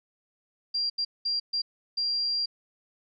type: tone bursts at uneven times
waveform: sine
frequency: 4758 Hz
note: D8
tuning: 22 cents sharp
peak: -25 dBFS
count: 5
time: 0.74-0.9 / 0.98-1.05 / 1.25-1.4 / 1.53-1.62 / 1.97-2.46 s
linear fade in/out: 10 ms
effects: none